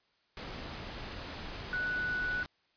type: tone in noise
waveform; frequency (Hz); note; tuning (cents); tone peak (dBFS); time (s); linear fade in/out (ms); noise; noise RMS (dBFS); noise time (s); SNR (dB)
sine; 1480; F#6; 0; -31; 1.73-2.43; 0; pink; -42; 0.37-2.46; +8
effects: white hiss -72 dBFS RMS until 2.76 s + resampled to 11025 Hz